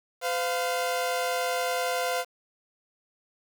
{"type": "tone pair together", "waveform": "sawtooth", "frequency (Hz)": [509, 698.5], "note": ["C5", "F5"], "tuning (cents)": [-48, 0], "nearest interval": "perfect fourth", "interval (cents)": 548, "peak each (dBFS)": -25, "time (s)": [0.21, 2.25], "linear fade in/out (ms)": 50, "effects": ["8-bit"]}